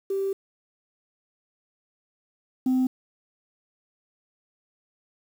sine tone pair in turn, 390.1 / 257.2 Hz, G4 / C4, -8 / -30 cents, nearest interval perfect fifth, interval 722 cents, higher first, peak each -23 / -17 dBFS, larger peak second, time 0.1-0.33 / 2.66-2.87 s, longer first, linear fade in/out 5 ms, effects tanh soft clip ceiling -18 dBFS + 8-bit

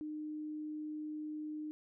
sine tone, 304.9 Hz, D#4, 35 cents flat, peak -39 dBFS, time 0.01-1.71 s, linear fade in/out 0 ms, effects none

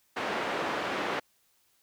pink band-pass noise, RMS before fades -32 dBFS, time 0.16-1.2 s, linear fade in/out 10 ms, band 360 to 2300 Hz, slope 12 dB/octave, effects white hiss -69 dBFS RMS until 1.82 s

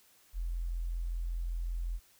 sine tone, 42.63 Hz, F1, 41 cents flat, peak -32 dBFS, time 0.33-2 s, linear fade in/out 50 ms, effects white hiss -64 dBFS RMS until 2.19 s

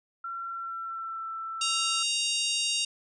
sine tone with pitch glide, 1361 to 1331.5 Hz, F6 to E6, -45 to +17 cents, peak -33 dBFS, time 0.24-2.03 s, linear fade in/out 5 ms, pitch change -38 cents, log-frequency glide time 0.49-1.27 s
harmonic tone, 932.3 Hz, A#5, in tune, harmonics 3 / 4 / 5 / 6 / 7 / 8 / 9 / 10, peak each -30 / -32 / -34 / -36 / -37 / -38 / -39 / -40 dBFS, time 1.61-2.85 s, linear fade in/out 5 ms
effects none

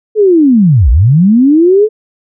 sine linear two-way sweep, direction down then up, 441.9 to 52.3 to 441.9 Hz, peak -3 dBFS, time 0.15-1.89 s, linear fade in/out 50 ms, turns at 0.9 s, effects none

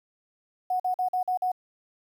sine tone bursts, 735 Hz, F#5, 12 cents flat, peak -23 dBFS, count 6, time 0.7-1.518 s, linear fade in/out 5 ms, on 98 ms, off 46 ms, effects 9-bit

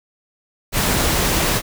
pink noise, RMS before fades -18 dBFS, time 0.72-1.62 s, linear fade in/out 50 ms, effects none

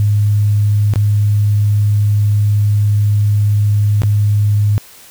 sine tone with dropouts, 103.7 Hz, G#2, 2 cents flat, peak -9 dBFS, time 0-4.78 s, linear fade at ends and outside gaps 0 ms, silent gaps 0.937-0.958 / 4.019-4.034 s, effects white hiss -40 dBFS RMS until 5.1 s

